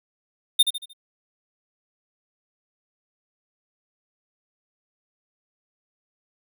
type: tone with echo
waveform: square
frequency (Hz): 3634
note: A#7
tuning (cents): -45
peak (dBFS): -12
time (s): 0.59-0.63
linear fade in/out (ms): 10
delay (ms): 76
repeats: 4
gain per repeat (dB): -8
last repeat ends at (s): 0.934
effects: none